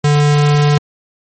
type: tone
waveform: square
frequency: 146.83 Hz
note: D3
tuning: in tune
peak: -9 dBFS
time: 0.04-0.78 s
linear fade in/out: 5 ms
effects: MP3 32 kbps